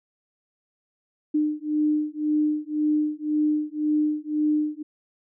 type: beating tone pair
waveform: sine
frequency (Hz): 301.5 / 303.4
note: D4 / D#4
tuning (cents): +46 / -44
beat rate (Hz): 1.9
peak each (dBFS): -24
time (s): 1.34-4.83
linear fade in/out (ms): 10
effects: none